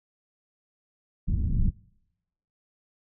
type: low-pass noise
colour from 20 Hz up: pink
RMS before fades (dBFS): -24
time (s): 1.27-1.71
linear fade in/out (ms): 20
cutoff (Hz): 180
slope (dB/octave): 24
effects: noise-tail reverb RT60 0.9 s tail -26 dB re dry